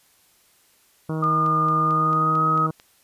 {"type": "harmonic tone", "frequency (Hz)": 158.1, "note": "D#3", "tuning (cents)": 28, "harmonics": [1, 2, 3, 4, 5, 6, 7, 8, 9], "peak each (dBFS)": [-25, -30, -33, -38, -43, -41, -40, -42, -44], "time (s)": [1.09, 2.71], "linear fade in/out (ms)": 5}
{"type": "tone with pitch glide", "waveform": "sine", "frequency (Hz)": [1214, 1264.8], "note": ["D#6", "D#6"], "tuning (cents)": [-43, 28], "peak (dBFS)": -18, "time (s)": [1.22, 2.67], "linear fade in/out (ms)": 10, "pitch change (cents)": 71, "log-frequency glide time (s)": [1.83, 2.44]}
{"type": "click train", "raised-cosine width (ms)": 0.2, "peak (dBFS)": -27, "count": 8, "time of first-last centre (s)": [1.24, 2.799], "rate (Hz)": 4.49}
{"effects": ["white hiss -59 dBFS RMS until 3.03 s", "resampled to 32000 Hz"]}